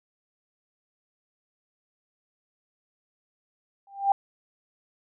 sine tone with exponential growth, 793 Hz, G5, 20 cents sharp, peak -14 dBFS, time 3.87-4.12 s, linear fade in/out 2 ms, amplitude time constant 53 ms, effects none

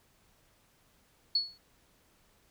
sine tone with exponential decay, 4387 Hz, C#8, 19 cents flat, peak -22 dBFS, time 1.35-1.58 s, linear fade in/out 5 ms, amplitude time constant 49 ms, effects pink hiss -67 dBFS RMS until 2.5 s

